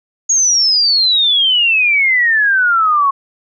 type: exponential sweep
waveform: sine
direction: down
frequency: 6690 to 1086 Hz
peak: -9 dBFS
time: 0.29-3.11 s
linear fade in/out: 10 ms
effects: none